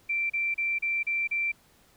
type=tone bursts; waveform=sine; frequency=2349 Hz; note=D7; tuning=in tune; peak=-25 dBFS; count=6; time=0.09-1.52 s; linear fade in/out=10 ms; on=210 ms; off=34 ms; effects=pink hiss -61 dBFS RMS until 1.96 s